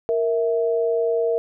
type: tone pair together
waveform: sine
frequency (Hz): 465 / 653.6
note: A#4 / E5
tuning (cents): -4 / -15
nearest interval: tritone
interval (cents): 589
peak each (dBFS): -19 / -24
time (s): 0.09-1.38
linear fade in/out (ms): 0
effects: none